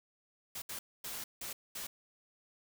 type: noise bursts at uneven times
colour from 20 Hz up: white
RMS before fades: -42 dBFS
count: 5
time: 0.55-0.62 / 0.69-0.79 / 1.04-1.24 / 1.41-1.53 / 1.75-1.87 s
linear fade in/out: 5 ms
effects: none